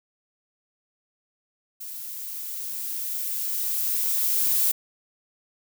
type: noise with level ramp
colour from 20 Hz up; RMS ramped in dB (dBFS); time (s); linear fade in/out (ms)
violet; -37 to -21; 1.8-4.72; 10
effects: none